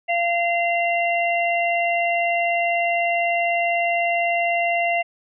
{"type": "harmonic tone", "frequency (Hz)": 689, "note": "F5", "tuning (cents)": -24, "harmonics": [1, 3, 4], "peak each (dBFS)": [-20, -24, -26], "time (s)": [0.08, 5.03], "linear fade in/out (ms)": 20, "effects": []}